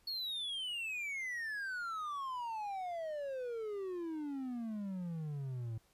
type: exponential sweep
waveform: triangle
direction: down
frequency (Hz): 4397 to 109.3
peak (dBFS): -36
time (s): 0.07-5.78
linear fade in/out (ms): 5
effects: pink hiss -71 dBFS RMS until 5.93 s + resampled to 32000 Hz